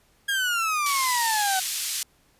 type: exponential sweep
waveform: 30% pulse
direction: down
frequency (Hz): 1645 to 745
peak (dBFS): -20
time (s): 0.28-1.6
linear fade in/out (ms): 10
type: band-pass noise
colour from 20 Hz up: white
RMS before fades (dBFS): -29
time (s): 0.86-2.03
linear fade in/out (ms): 2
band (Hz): 2800 to 10000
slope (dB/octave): 12
effects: pink hiss -62 dBFS RMS until 2.39 s + resampled to 32000 Hz